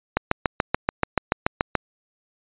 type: click train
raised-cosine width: 0.5 ms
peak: -3 dBFS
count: 12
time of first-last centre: 0.17-1.753 s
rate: 6.95 Hz
effects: resampled to 8000 Hz